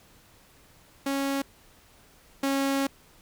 sawtooth tone pair in turn, 275.5 / 274.1 Hz, C#4 / C#4, -11 / -19 cents, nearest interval unison, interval 8 cents, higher first, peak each -22 / -20 dBFS, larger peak second, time 1.06-1.42 / 2.43-2.87 s, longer second, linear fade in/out 5 ms, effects pink hiss -57 dBFS RMS until 3.21 s

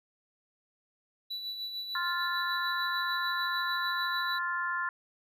triangle tone with tremolo, 3951 Hz, B7, in tune, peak -32 dBFS, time 1.3-4.39 s, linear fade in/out 10 ms, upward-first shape sine, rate 6.7 Hz, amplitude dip 45%
sine chord, F major, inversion second, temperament just, 1047.7 / 1396.9 / 1746.1 Hz, C6 / F6 / A6, +2 / 0 / -14 cents, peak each -34 dBFS, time 1.95-4.89 s, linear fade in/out 2 ms
effects none

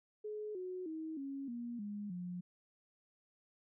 sine tone with pitch steps, 424.1 / 367.1 / 317.7 / 275 / 238 / 206 / 178.31 Hz, G#4 / F#4 / D#4 / C#4 / A#3 / G#3 / F3, +36 / -14 / +36 / -14 / +36 / -14 / +36 cents, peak -40 dBFS, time 0.24-2.41 s, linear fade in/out 10 ms, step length 310 ms, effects none

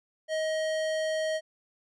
sine tone with hard clipping, 630 Hz, D#5, 21 cents sharp, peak -29 dBFS, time 0.28-1.41 s, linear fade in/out 50 ms, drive 17 dB, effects resampled to 32000 Hz

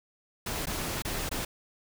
pink noise with dropouts, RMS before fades -33 dBFS, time 0.46-1.45 s, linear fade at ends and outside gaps 5 ms, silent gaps 0.657-0.669 / 1.022-1.049 / 1.292-1.313 s, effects none

